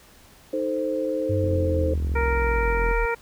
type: chord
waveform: sine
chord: A diminished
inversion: second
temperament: equal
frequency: 311.1 / 440 / 523.3 Hz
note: Eb4 / A4 / C5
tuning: 0 / 0 / 0 cents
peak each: -28 / -30 / -25 dBFS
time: 0.53-1.94 s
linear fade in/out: 5 ms
type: linear sweep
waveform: sine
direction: down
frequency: 99.4 to 37.43 Hz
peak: -22 dBFS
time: 1.29-3.06 s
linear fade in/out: 10 ms
type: click train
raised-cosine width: 3 ms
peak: -22 dBFS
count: 64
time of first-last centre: 1.44-2.912 s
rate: 42.8 Hz
type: harmonic tone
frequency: 466.2 Hz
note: A#4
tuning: in tune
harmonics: 1 / 2 / 3 / 4 / 5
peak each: -25 / -28 / -30 / -33 / -31 dBFS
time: 2.15-3.15 s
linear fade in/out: 10 ms
effects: pink hiss -52 dBFS RMS until 3.21 s